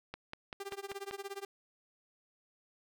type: click train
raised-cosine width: 0.3 ms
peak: -25 dBFS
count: 6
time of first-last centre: 0.14-1.111 s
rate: 5.15 Hz
type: tone with tremolo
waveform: sawtooth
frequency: 396.6 Hz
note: G4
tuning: 20 cents sharp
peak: -34 dBFS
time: 0.6-1.45 s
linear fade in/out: 2 ms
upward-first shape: sine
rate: 17 Hz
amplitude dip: 95%
effects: none